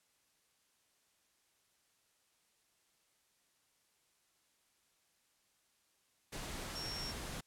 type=tone in noise; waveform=sine; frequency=5490 Hz; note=F8; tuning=31 cents flat; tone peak=-42 dBFS; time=6.75-7.12 s; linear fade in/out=10 ms; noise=pink; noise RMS=-44 dBFS; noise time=6.32-7.41 s; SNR=-1 dB; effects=white hiss -75 dBFS RMS until 7.46 s + low-pass 11000 Hz 12 dB/octave